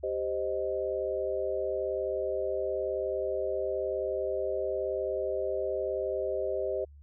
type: chord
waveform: sine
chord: C minor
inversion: second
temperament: equal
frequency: 392 / 523.3 / 622.3 Hz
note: G4 / C5 / Eb5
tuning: 0 / 0 / 0 cents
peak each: -33 dBFS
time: 0.03-6.85 s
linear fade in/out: 10 ms
effects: added 72 Hz sine -49 dBFS peak until 7.02 s